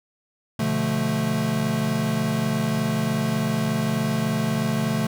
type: chord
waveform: square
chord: B half-diminished seventh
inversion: none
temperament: equal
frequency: 123.47 / 146.83 / 174.61 / 220 Hz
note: B2 / D3 / F3 / A3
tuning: 0 / 0 / 0 / 0 cents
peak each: -30 / -28 / -30 / -25 dBFS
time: 0.59-5.07 s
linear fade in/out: 5 ms
effects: none